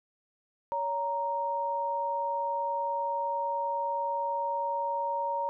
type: tone pair together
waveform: sine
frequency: 562.7 / 932.3 Hz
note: C#5 / A#5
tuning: +26 / 0 cents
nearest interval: major sixth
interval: 874 cents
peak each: -34 / -29 dBFS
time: 0.72-5.49 s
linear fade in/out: 0 ms
effects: none